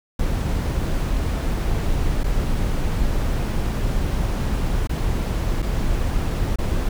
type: noise with dropouts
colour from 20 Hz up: brown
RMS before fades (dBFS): -21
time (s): 0.19-6.89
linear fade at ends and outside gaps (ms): 5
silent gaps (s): 2.235-2.24 / 4.873-4.893 / 5.621-5.625 / 6.559-6.585
effects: none